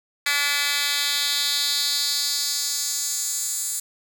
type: tone with high-pass filter sweep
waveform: 10% pulse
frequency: 287.3 Hz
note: D4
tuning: 38 cents flat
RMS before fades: -24 dBFS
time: 0.26-3.8 s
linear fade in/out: 5 ms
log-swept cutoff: 2300 to 8200 Hz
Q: 2.2
effects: none